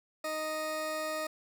20% pulse tone pair together, 311.1 / 622.2 Hz, D#4 / D#5, 0 / 0 cents, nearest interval octave, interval 1200 cents, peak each -37 / -30 dBFS, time 0.24-1.27 s, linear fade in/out 5 ms, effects none

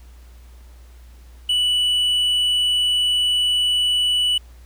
sine tone with hard clipping, 2960 Hz, F#7, in tune, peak -17 dBFS, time 1.49-4.38 s, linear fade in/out 5 ms, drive 3 dB, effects added 60 Hz sine -41 dBFS peak until 4.65 s + pink hiss -55 dBFS RMS until 4.65 s

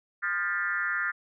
sine tone with frequency modulation, 1586 Hz, G6, 20 cents sharp, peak -26 dBFS, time 0.22-1.12 s, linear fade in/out 20 ms, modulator 182 Hz, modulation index 1.7, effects none

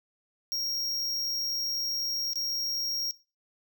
square tone with dropouts, 5588 Hz, F8, in tune, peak -29 dBFS, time 0.52-3.11 s, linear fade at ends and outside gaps 0 ms, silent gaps 2.333-2.357 s, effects noise-tail reverb RT60 0.3 s tail -19 dB re dry

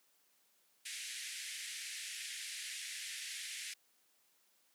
pink band-pass noise, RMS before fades -45 dBFS, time 0.85-3.74 s, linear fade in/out 10 ms, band 1800 to 11000 Hz, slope 48 dB/octave, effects white hiss -73 dBFS RMS until 4.74 s + high-pass 200 Hz 12 dB/octave

